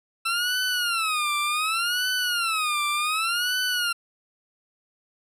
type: tone with vibrato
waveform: 20% pulse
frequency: 1331 Hz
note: E6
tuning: 16 cents sharp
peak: -18 dBFS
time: 0.25-3.93 s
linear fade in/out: 10 ms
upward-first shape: sine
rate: 0.67 Hz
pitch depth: 210 cents each way
effects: resampled to 32000 Hz